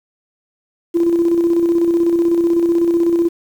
sine tone with tremolo, 339.7 Hz, F4, 48 cents flat, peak -9 dBFS, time 0.94-3.29 s, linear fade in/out 20 ms, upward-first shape square, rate 16 Hz, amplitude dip 40%, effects tanh soft clip ceiling -6 dBFS + 7-bit

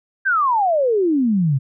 sine exponential sweep, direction down, 1621 to 127.7 Hz, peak -14 dBFS, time 0.25-1.59 s, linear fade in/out 20 ms, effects none

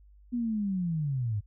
sine linear sweep, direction down, 246.9 to 98 Hz, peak -27 dBFS, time 0.32-1.41 s, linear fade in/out 20 ms, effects added 50 Hz sine -53 dBFS peak until 1.46 s

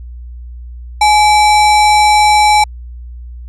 sine tone with sample-and-hold, 843 Hz, G#5, 26 cents sharp, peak -5 dBFS, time 1.01-2.64 s, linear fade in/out 5 ms, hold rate 3150 Hz, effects added 60 Hz sine -26 dBFS peak until 3.48 s + resampled to 22050 Hz

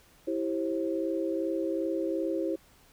sine tone cluster, 329.1 / 391.7 / 535 Hz, E4 / G4 / C5, -3 / -1 / +38 cents, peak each -30 / -34 / -33 dBFS, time 0.27-2.56 s, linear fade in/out 10 ms, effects pink hiss -60 dBFS RMS until 2.92 s

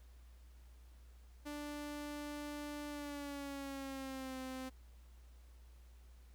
sawtooth tone with pitch glide, 293.7 to 260.1 Hz, D4 to C4, 0 to -10 cents, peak -39 dBFS, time 1.45-4.7 s, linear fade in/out 20 ms, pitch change -210 cents, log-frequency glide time 2.89-4.38 s, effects added 60 Hz sine -56 dBFS peak until 6.34 s + pink hiss -71 dBFS RMS until 6.34 s

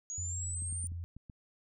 sine linear sweep, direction up, 6645 to 9100 Hz, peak -37 dBFS, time 0.1-0.87 s, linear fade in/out 0 ms
sine tone with pitch glide, 87.31 to 85.76 Hz, F2 to F2, 0 to -31 cents, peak -37 dBFS, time 0.18-1.04 s, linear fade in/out 0 ms, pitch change -31 cents, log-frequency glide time 0.45-0.73 s
clicks, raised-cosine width 5 ms, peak -36 dBFS, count 6, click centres 0.622 / 0.726 / 0.842 / 0.919 / 1.166 / 1.298 s
effects none

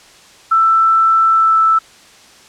sine tone with pitch glide, 1328 to 1318.8 Hz, E6 to E6, +12 to 0 cents, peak -8 dBFS, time 0.51-1.79 s, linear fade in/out 10 ms, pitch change -12 cents, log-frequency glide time 1.29-1.57 s, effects white hiss -43 dBFS RMS until 2.48 s + low-pass 7000 Hz 12 dB/octave

